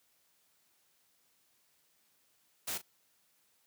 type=noise with echo; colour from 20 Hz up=white; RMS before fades=-37 dBFS; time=2.67-2.78 s; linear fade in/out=10 ms; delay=39 ms; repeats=1; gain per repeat=-14 dB; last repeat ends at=2.819 s; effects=white hiss -72 dBFS RMS until 3.66 s + high-pass 80 Hz 12 dB/octave